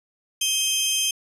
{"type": "tone pair together", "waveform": "20% pulse", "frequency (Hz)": [2543, 3158], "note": ["D#7", "G7"], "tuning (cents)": [37, 12], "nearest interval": "major third", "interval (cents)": 375, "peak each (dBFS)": [-24, -16], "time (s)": [0.41, 1.11], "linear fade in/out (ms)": 5, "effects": ["resampled to 32000 Hz"]}